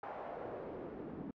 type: noise with band-pass filter sweep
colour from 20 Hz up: pink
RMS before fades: -45 dBFS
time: 0.03-1.31 s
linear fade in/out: 2 ms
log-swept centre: 830 to 250 Hz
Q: 1.9
effects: low-pass 2000 Hz 12 dB/octave + AAC 64 kbps